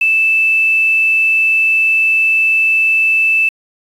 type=tone with quantisation; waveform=sine; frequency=2637 Hz; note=E7; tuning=in tune; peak=-9 dBFS; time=0.01-3.49 s; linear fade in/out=5 ms; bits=6; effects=resampled to 32000 Hz